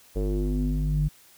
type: tone with low-pass filter sweep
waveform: square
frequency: 50.2 Hz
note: G1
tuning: 42 cents sharp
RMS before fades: -25 dBFS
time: 0.15-1.09 s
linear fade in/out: 20 ms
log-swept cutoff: 470 to 140 Hz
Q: 4.1
effects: white hiss -55 dBFS RMS until 1.37 s